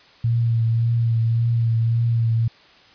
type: tone with vibrato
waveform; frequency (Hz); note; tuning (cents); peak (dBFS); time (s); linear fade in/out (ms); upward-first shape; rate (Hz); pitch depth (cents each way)
sine; 115.6; A#2; -14; -16; 0.24-2.48; 5; triangle; 1.8; 30
effects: white hiss -50 dBFS RMS until 2.94 s + resampled to 11025 Hz